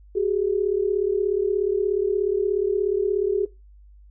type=tone pair together; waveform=sine; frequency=378.5 / 415.3 Hz; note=F#4 / G#4; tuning=+39 / 0 cents; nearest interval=major second; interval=161 cents; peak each=-22 dBFS; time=0.15-3.46 s; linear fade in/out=10 ms; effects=noise-tail reverb RT60 0.2 s tail -17 dB re dry + added 50 Hz sine -46 dBFS peak until 4.1 s